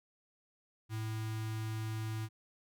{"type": "tone with notch filter", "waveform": "square", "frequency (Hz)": 110, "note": "A2", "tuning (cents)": 0, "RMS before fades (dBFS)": -38, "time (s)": [0.89, 2.29], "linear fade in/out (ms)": 50, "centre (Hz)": 540, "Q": 1.2, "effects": []}